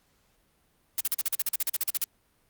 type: noise bursts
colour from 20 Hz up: blue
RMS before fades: -26 dBFS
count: 16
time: 0.98-2.041 s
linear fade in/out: 2 ms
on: 26 ms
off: 43 ms
effects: pink hiss -68 dBFS RMS until 2.49 s + Opus 48 kbps